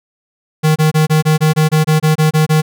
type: tone bursts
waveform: square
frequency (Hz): 155.56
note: D#3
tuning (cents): 0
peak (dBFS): -9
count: 13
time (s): 0.63-2.62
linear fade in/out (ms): 20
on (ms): 130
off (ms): 25
effects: none